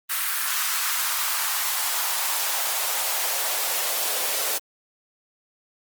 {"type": "noise with high-pass filter sweep", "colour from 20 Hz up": "white", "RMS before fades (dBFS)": -25, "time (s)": [0.09, 4.59], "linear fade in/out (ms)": 20, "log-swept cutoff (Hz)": [1400, 490], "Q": 2, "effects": ["Opus 32 kbps"]}